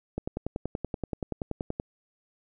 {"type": "click train", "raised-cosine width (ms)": 2, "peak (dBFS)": -17, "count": 18, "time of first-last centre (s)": [0.18, 1.799], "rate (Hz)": 10.5, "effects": []}